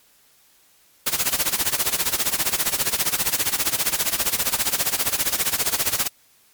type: noise with tremolo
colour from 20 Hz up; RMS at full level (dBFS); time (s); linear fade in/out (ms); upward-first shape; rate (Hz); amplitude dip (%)
white; -19; 1.06-6.08; 10; sine; 15; 85
effects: white hiss -57 dBFS RMS until 6.53 s + MP3 96 kbps

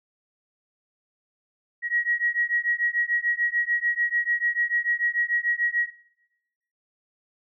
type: beating tone pair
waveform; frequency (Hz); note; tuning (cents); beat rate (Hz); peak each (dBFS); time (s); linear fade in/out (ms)
sine; 1900 / 1906.8; A#6 / A#6; +33 / +39; 6.8; -25; 1.82-5.91; 50
effects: noise-tail reverb RT60 1.0 s tail -21 dB re dry

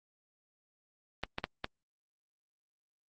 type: clicks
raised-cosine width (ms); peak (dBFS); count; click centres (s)
0.3; -16; 4; 1.236 / 1.384 / 1.441 / 1.644
effects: Opus 24 kbps

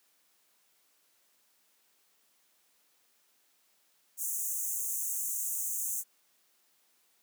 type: high-pass noise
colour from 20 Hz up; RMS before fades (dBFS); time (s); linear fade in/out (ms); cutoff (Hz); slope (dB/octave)
pink; -34; 4.17-6.04; 50; 6300; 96
effects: white hiss -70 dBFS RMS until 7.22 s + high-pass 200 Hz 12 dB/octave

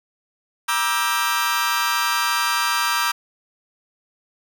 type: chord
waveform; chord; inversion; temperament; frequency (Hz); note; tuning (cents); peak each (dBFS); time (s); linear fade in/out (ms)
sawtooth; E half-diminished seventh; second; just; 949.3 / 1186.7 / 1318.5 / 1582.2; Bb5 / D6 / E6 / G6; +31 / +18 / 0 / +16; -21; 0.68-3.12; 10
effects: none

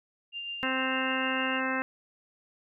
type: tone with tremolo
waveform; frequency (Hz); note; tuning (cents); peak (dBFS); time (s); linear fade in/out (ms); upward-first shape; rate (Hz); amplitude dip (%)
sine; 2794; F7; 0; -33; 0.32-1.61; 50; sine; 6.6; 30
type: harmonic tone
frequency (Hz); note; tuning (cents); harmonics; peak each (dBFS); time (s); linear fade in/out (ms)
261.6; C4; 0; 1 / 2 / 3 / 4 / 5 / 6 / 7 / 8 / 10; -33 / -36 / -39 / -36 / -38 / -34 / -36 / -39 / -38; 0.63-1.82; 0
effects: none

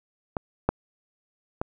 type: clicks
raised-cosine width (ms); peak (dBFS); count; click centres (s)
1; -13 / -6 / -13; 3; 0.368 / 0.69 / 1.615
effects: none

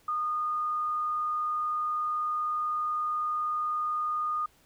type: tone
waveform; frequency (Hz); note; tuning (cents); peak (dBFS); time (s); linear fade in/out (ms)
sine; 1226; D#6; -26; -27; 0.08-4.46; 5
effects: pink hiss -63 dBFS RMS until 4.65 s

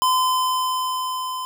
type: tone with level ramp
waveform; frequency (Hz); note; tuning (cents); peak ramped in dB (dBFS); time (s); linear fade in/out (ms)
square; 1023; C6; -39; -16 to -27; 0.02-1.45; 0
effects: none

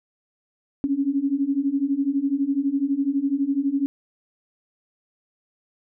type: beating tone pair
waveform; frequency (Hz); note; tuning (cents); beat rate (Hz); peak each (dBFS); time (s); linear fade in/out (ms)
sine; 270.6 / 282.6; C#4 / C#4; -42 / +34; 12; -24 / -22; 0.84-3.86; 0
effects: none

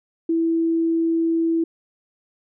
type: tone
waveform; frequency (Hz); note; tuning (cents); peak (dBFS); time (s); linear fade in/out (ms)
sine; 329.6; E4; 0; -17; 0.29-1.64; 5
effects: none

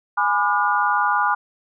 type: chord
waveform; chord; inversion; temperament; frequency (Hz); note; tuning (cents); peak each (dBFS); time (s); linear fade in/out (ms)
sine; G# diminished seventh; none; just; 830.6 / 996.7 / 1196.1 / 1435.3; G#5 / B5 / D6 / F6; 0 / +16 / +31 / +47; -22; 0.17-1.35; 10
effects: none

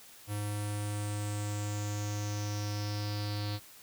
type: tone with low-pass filter sweep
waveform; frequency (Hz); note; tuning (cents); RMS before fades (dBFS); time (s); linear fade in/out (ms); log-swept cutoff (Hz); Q
square; 103.83; G#2; 0; -35; 0.27-3.6; 50; 11000 to 4300; 6.1
effects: white hiss -54 dBFS RMS until 3.82 s

